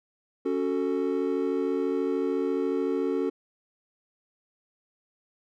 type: chord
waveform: triangle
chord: F# minor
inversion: second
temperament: just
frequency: 277.5 / 370 / 444 Hz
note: C#4 / F#4 / A4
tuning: +2 / 0 / +16 cents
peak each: -27 / -27 / -27 dBFS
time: 0.45-3.3 s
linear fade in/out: 10 ms
effects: none